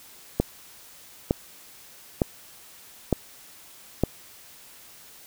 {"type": "click train", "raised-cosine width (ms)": 2, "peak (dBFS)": -6, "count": 5, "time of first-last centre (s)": [0.4, 4.036], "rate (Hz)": 1.1, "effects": ["white hiss -49 dBFS RMS until 5.26 s"]}